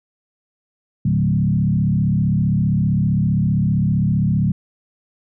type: tone with frequency modulation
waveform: sine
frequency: 155.56 Hz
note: D#3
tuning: in tune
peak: -14 dBFS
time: 1.05-4.52 s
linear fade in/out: 5 ms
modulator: 35.3 Hz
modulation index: 1.5
effects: none